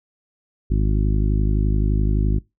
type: harmonic tone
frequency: 51.7 Hz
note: G#1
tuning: 7 cents flat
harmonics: 1 / 2 / 3 / 4 / 5 / 6 / 7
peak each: -17 / -23 / -27 / -29 / -31 / -33 / -34 dBFS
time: 0.7-2.39 s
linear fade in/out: 10 ms
effects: noise-tail reverb RT60 0.2 s tail -22 dB re dry